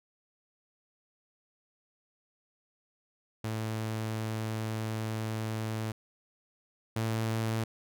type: tone pair in turn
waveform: sawtooth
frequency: 110 / 111.79 Hz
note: A2 / A2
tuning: 0 / +28 cents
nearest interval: unison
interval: 28 cents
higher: second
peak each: -28 / -25 dBFS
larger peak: second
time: 3.44-5.92 / 6.96-7.64 s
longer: first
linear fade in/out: 5 ms
effects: none